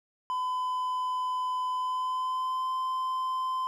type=tone with pitch glide; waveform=triangle; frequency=1010 to 1031.8 Hz; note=B5 to C6; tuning=+39 to -24 cents; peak=-26 dBFS; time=0.3-3.67 s; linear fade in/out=0 ms; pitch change=+37 cents; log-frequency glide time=1.7-2.72 s; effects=none

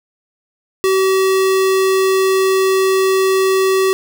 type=tone; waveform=square; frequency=381.5 Hz; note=G4; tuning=47 cents flat; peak=-12 dBFS; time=0.84-3.93 s; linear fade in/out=0 ms; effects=none

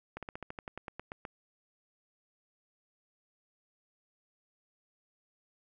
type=slowing click train; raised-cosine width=0.5 ms; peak=-25 dBFS; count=13; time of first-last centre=0.17-1.252 s; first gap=57 ms; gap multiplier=1.08; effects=none

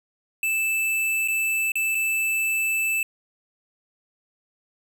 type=tone with dropouts; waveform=square; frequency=2637 Hz; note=E7; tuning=in tune; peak=-22 dBFS; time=0.43-3.03 s; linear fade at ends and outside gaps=2 ms; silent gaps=1.277-1.283 / 1.719-1.755 / 1.948-1.951 s; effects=none

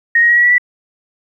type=tone with pitch steps; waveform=sine; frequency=1864.7 / 1884.2 / 1903.9 / 1923.8 / 1943.9 / 1964.2 Hz; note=A#6 / A#6 / A#6 / B6 / B6 / B6; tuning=0 / +18 / +36 / -46 / -28 / -10 cents; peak=-7 dBFS; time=0.15-0.582 s; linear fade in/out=5 ms; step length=72 ms; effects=8-bit

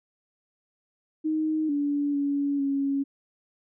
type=tone with pitch steps; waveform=sine; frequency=312.1 / 287.8 / 283.3 / 277.1 Hz; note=D#4 / D4 / C#4 / C#4; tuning=+5 / -35 / +38 / -1 cents; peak=-23 dBFS; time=1.24-3.04 s; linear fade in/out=20 ms; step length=450 ms; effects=none

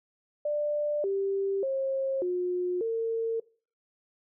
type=tone with pitch steps; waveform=sine; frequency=592 / 392.4 / 537 / 359.2 / 454.1 Hz; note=D5 / G4 / C5 / F4 / A#4; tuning=+14 / +2 / +45 / +49 / -45 cents; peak=-26 dBFS; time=0.45-3.4 s; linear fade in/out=5 ms; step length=590 ms; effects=noise-tail reverb RT60 0.4 s tail -21 dB re dry

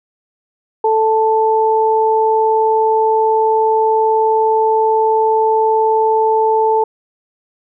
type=tone pair together; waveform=sine; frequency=440.6 / 880 Hz; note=A4 / A5; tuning=+2 / 0 cents; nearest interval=octave; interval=1198 cents; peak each=-13 dBFS; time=0.84-6.84 s; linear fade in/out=5 ms; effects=none

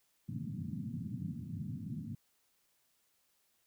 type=band-pass noise; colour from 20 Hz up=pink; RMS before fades=-41 dBFS; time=0.28-2.15 s; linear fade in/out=5 ms; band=100 to 250 Hz; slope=48 dB/octave; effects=white hiss -75 dBFS RMS until 3.66 s

